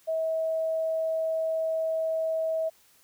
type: tone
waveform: sine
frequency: 644 Hz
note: E5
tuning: 41 cents flat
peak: -25 dBFS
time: 0.07-2.7 s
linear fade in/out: 20 ms
effects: white hiss -61 dBFS RMS until 3.03 s